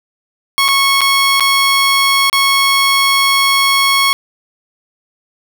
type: tone with dropouts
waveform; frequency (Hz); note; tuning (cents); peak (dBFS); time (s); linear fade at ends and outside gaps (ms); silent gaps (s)
15% pulse; 1100; C#6; -14; -3; 0.58-4.13; 0; 0.681-0.686 / 1.008-1.015 / 1.398-1.406 / 2.298-2.329
effects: none